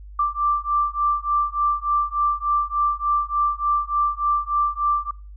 sine beating tone pair, 1174.7 / 1178.1 Hz, D6 / D6, 0 / +5 cents, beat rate 3.4 Hz, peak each -22 dBFS, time 0.19-5.11 s, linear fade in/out 5 ms, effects noise-tail reverb RT60 0.4 s tail -24 dB re dry + added 50 Hz sine -37 dBFS peak until 5.36 s

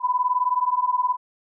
sine beating tone pair, 987.8 / 1006.8 Hz, B5 / B5, 0 / +33 cents, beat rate 19 Hz, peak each -22 dBFS, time 0-1.17 s, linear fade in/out 50 ms, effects none

